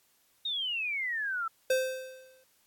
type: exponential sweep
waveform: sine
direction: down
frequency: 3763 to 1308 Hz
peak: -30 dBFS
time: 0.45-1.48 s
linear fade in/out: 5 ms
type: tone with exponential decay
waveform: square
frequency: 519 Hz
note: C5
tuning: 14 cents flat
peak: -23 dBFS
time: 1.7-2.44 s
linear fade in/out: 5 ms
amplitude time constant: 160 ms
effects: white hiss -68 dBFS RMS until 2.66 s + AAC 64 kbps